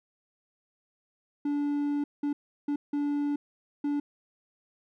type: tone bursts at uneven times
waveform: triangle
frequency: 289.4 Hz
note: D4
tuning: 25 cents flat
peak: -24 dBFS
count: 5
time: 1.45-2.04 / 2.23-2.33 / 2.68-2.76 / 2.93-3.36 / 3.84-4 s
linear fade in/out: 5 ms
effects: none